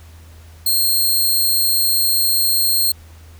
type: tone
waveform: 10% pulse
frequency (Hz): 4225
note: C8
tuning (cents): +16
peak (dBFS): -7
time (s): 0.66-2.92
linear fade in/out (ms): 5
effects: added 81 Hz sine -39 dBFS peak until 3.39 s + pink hiss -49 dBFS RMS until 3.39 s